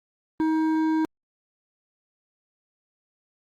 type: tone with hard clipping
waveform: sine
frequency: 316.7 Hz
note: D#4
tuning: 31 cents sharp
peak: -22 dBFS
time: 0.4-1.05 s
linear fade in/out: 0 ms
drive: 9 dB
effects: Opus 24 kbps